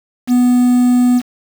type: tone with quantisation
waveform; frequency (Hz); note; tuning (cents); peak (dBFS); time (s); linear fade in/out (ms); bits
triangle; 246.9; B3; 0; -6; 0.27-1.22; 50; 5
effects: none